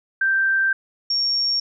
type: tone pair in turn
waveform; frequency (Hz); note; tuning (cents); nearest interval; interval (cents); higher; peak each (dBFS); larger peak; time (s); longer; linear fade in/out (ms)
sine; 1568 / 5527; G6 / F8; 0 / -19; octave + minor seventh; 2181; second; -16 / -18; first; 0.21-0.73 / 1.1-1.6; first; 5
effects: none